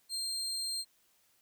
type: tone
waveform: 30% pulse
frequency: 4186 Hz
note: C8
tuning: in tune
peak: -31 dBFS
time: 0.09-0.85 s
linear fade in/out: 50 ms
effects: white hiss -70 dBFS RMS until 1.41 s